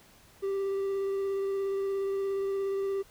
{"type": "tone with vibrato", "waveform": "triangle", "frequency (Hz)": 392, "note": "G4", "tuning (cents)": 0, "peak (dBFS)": -26, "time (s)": [0.42, 3.03], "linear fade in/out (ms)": 20, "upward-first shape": "square", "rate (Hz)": 17, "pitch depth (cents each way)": 9, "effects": ["pink hiss -58 dBFS RMS until 3.1 s"]}